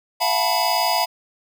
square tone cluster, 675 / 735 / 873 / 978 / 4927 Hz, E5 / F#5 / A5 / B5 / D#8, +41 / -12 / -14 / -17 / -18 cents, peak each -25 dBFS, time 0.2-1.06 s, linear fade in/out 20 ms, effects none

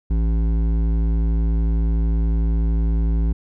sine tone with hard clipping, 55.4 Hz, A1, 13 cents sharp, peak -18 dBFS, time 0.1-3.33 s, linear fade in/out 10 ms, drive 11 dB, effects none

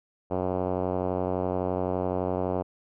5% pulse tone with low-pass filter, 91.8 Hz, F#2, 13 cents flat, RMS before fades -28 dBFS, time 0.3-2.63 s, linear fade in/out 20 ms, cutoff 640 Hz, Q 1.3, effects none

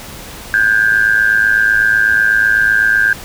sine tone with amplitude modulation, 1587 Hz, G6, 21 cents sharp, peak -5 dBFS, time 0.54-3.13 s, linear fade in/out 0 ms, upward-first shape sine, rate 108 Hz, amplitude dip 80%, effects pink hiss -31 dBFS RMS until 3.24 s

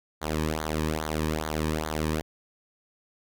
sawtooth tone with flanger, 77.78 Hz, D#2, in tune, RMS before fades -29 dBFS, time 0.21-2.22 s, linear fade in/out 20 ms, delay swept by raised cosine 0.37 to 1.47 ms, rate 2.4 Hz, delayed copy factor -0.85, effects none

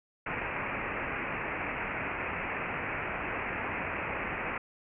white low-pass noise, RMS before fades -35 dBFS, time 0.26-4.58 s, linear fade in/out 5 ms, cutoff 2600 Hz, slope 96 dB/octave, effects none

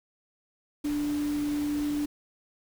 sine tone in noise, 293.7 Hz, D4, in tune, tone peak -26 dBFS, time 0.84-2.06 s, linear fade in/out 10 ms, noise pink, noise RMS -42 dBFS, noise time 0.84-2.06 s, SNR +13 dB, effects none

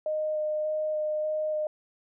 sine tone with vibrato, 614 Hz, D#5, 23 cents flat, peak -26 dBFS, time 0.06-1.67 s, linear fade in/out 2 ms, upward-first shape square, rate 1.7 Hz, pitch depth 8 cents each way, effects none

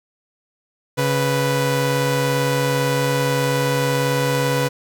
sawtooth tone pair together, 138.6 / 493.9 Hz, C#3 / B4, 0 / 0 cents, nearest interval octave + minor seventh, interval 2200 cents, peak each -16 dBFS, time 0.97-4.69 s, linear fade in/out 20 ms, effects none

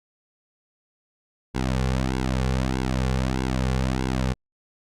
sawtooth tone with flanger, 64.6 Hz, C2, 21 cents flat, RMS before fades -24 dBFS, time 1.54-4.34 s, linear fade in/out 20 ms, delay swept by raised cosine 1.6 to 3.2 ms, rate 1.6 Hz, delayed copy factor -0.9, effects low-pass 8000 Hz 12 dB/octave + Opus 48 kbps

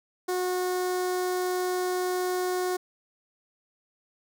sawtooth tone with notch filter, 364.3 Hz, F#4, 27 cents flat, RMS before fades -28 dBFS, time 0.28-2.77 s, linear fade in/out 10 ms, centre 2700 Hz, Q 1.1, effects none

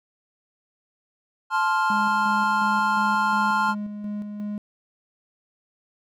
triangle chord, F major, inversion first, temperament just, 873.1 / 1047.7 / 1396.9 Hz, A5 / C6 / F6, -14 / +2 / 0 cents, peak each -22 dBFS, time 1.5-3.75 s, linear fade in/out 50 ms
triangle tone with tremolo, 207.7 Hz, G#3, in tune, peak -25 dBFS, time 1.9-4.58 s, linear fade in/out 2 ms, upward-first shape square, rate 2.8 Hz, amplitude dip 40%
effects none

